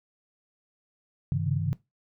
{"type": "tone cluster", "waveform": "sine", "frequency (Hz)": [99.3, 135, 139.9, 159.3], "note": ["G2", "C#3", "C#3", "D#3"], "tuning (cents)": [23, -45, 16, 41], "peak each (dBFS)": -30, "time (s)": [1.32, 1.73], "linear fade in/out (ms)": 0, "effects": ["noise-tail reverb RT60 0.2 s tail -19 dB re dry"]}